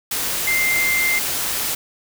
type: tone in noise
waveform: sine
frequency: 2093 Hz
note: C7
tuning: in tune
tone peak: -17 dBFS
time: 0.47-1.19 s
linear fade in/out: 5 ms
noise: white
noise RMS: -23 dBFS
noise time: 0.11-1.75 s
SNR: +3 dB
effects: none